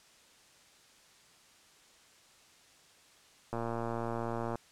click train, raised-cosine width 1 ms, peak -22 dBFS, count 120, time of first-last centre 3.53-4.556 s, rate 116 Hz, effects white hiss -61 dBFS RMS until 4.71 s + low-pass 8000 Hz 12 dB/octave

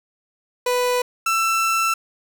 30% pulse tone pair in turn, 494.8 / 1334 Hz, B4 / E6, +3 / +20 cents, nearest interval octave + perfect fourth, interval 1717 cents, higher second, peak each -15 / -15 dBFS, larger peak neither, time 0.66-1.02 / 1.26-1.94 s, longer second, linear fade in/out 5 ms, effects 7-bit

